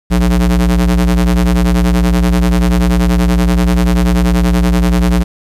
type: ring-modulated tone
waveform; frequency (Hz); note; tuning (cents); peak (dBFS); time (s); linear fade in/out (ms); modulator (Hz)
square; 61.1; B1; -18; -6; 0.1-5.24; 20; 117
effects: resampled to 32000 Hz + 7-bit